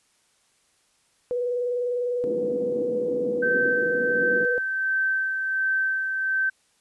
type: tone with vibrato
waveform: sine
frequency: 489.5 Hz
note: B4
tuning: 15 cents flat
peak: -23 dBFS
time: 1.31-4.58 s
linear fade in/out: 0 ms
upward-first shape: sine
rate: 20 Hz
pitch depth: 35 cents each way
type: band-pass noise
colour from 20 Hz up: pink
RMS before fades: -33 dBFS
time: 2.24-4.45 s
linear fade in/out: 0 ms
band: 220 to 390 Hz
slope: 24 dB/octave
type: tone with tremolo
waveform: sine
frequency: 1549 Hz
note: G6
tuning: 21 cents flat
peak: -20 dBFS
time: 3.42-6.5 s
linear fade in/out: 10 ms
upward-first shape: sine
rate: 1.4 Hz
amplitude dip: 40%
effects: white hiss -65 dBFS RMS until 6.8 s + resampled to 24000 Hz